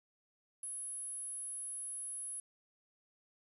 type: tone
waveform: sine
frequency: 10680 Hz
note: E9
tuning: 22 cents sharp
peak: -40 dBFS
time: 0.63-2.4 s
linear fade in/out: 2 ms
effects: 11-bit